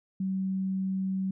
sine tone, 190.4 Hz, F#3, 50 cents sharp, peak -27 dBFS, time 0.2-1.31 s, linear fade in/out 5 ms, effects none

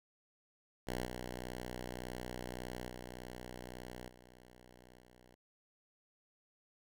5% pulse tone with level steps, 61.74 Hz, B1, in tune, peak -26 / -31 / -35 / -47 / -50 dBFS, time 0.87-5.35 s, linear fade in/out 5 ms, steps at 1.05 / 2.88 / 4.08 / 5 s, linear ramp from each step 2 ms, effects none

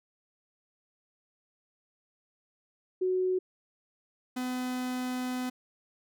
sine / 45% pulse tone pair in turn, 370 / 252.2 Hz, F#4 / B3, 0 / +36 cents, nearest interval perfect fifth, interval 664 cents, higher first, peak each -25 / -31 dBFS, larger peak first, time 3.01-3.39 / 4.36-5.5 s, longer second, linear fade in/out 10 ms, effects none

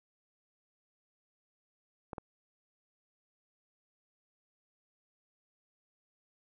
clicks, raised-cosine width 1 ms, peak -25 dBFS, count 2, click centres 2.132 / 2.182 s, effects none

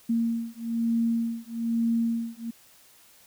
sine beating tone pair, 230 / 231.1 Hz, A#3 / A#3, -23 / -15 cents, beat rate 1.1 Hz, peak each -27 dBFS, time 0.09-2.51 s, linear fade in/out 10 ms, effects white hiss -56 dBFS RMS until 3.26 s

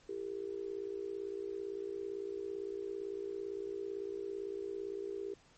sine tone with amplitude modulation, 397.4 Hz, G4, 24 cents sharp, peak -34 dBFS, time 0.09-5.34 s, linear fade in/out 5 ms, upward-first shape sine, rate 57.8 Hz, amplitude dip 85%, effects pink hiss -65 dBFS RMS until 5.57 s + MP3 32 kbps

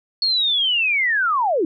sine linear sweep, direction down, 4374 to 290.5 Hz, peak -16 dBFS, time 0.22-1.65 s, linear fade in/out 2 ms, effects none

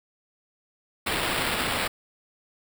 blue noise with sample-and-hold, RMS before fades -27 dBFS, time 1.06-1.88 s, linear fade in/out 10 ms, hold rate 6300 Hz, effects none

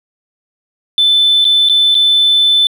triangle tone with dropouts, 3520 Hz, A7, in tune, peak -4 dBFS, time 0.98-2.67 s, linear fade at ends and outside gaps 1 ms, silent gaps 1.444-1.451 / 1.688-1.696 / 1.945-1.951 s, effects tanh soft clip ceiling -4 dBFS

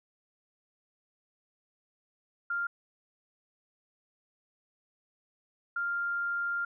sine tone pair in turn, 1397 / 1397 Hz, F6 / F6, 0 / 0 cents, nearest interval unison, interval 0 cents, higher neither, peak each -29 / -29 dBFS, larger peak neither, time 2.5-2.67 / 5.76-6.65 s, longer second, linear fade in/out 5 ms, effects none

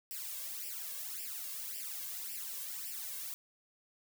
blue noise with flanger, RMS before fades -42 dBFS, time 0.11-3.34 s, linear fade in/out 0 ms, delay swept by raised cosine 0.38 to 1.88 ms, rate 1.8 Hz, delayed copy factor +1, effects none

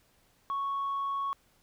sine tone, 1108 Hz, C#6, 1 cent flat, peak -28 dBFS, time 0.5-1.33 s, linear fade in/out 0 ms, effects tanh soft clip ceiling -27 dBFS + pink hiss -67 dBFS RMS until 1.62 s

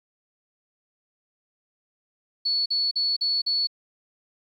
sine tone bursts, 4418 Hz, C#8, 7 cents flat, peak -21 dBFS, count 5, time 2.45-3.672 s, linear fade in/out 10 ms, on 210 ms, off 43 ms, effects 10-bit

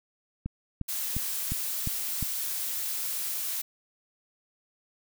click train, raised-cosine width 5 ms, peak -19 dBFS, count 6, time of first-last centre 0.46-2.227 s, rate 2.83 Hz
blue noise, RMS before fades -32 dBFS, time 0.88-3.62 s, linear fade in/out 10 ms
effects none

